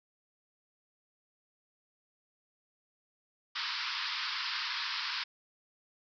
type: band-pass noise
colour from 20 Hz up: white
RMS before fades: -36 dBFS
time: 3.55-5.24 s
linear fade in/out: 10 ms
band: 920 to 5200 Hz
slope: 96 dB/octave
effects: none